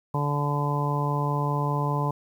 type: harmonic tone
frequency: 145 Hz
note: D3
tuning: 22 cents flat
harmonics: 1 / 2 / 3 / 4 / 5 / 6 / 7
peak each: -25 / -35 / -34 / -36 / -38 / -32 / -30 dBFS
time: 0.14-2.11 s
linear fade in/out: 5 ms
effects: 9-bit